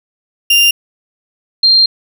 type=tone pair in turn; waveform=35% pulse / sine; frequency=2794 / 4186 Hz; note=F7 / C8; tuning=0 / 0 cents; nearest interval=perfect fifth; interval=700 cents; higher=second; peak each=-5 dBFS; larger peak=neither; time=0.5-0.71 / 1.63-1.86 s; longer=second; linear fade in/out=5 ms; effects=none